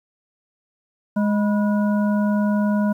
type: harmonic tone with a mistuned harmonic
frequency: 207.7 Hz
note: G#3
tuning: in tune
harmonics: 1 / 3 / 5 / 7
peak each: -17 / -27 / -31 / -34 dBFS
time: 1.16-2.93 s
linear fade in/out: 10 ms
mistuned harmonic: 5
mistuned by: -100 cents
effects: 9-bit